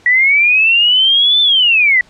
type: linear two-way sweep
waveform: sine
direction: up then down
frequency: 1927 to 3559 to 1927 Hz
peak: -7 dBFS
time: 0.06-2.01 s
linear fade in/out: 2 ms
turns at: 1.41 s
effects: pink hiss -47 dBFS RMS until 2.09 s + low-pass 6000 Hz 12 dB/octave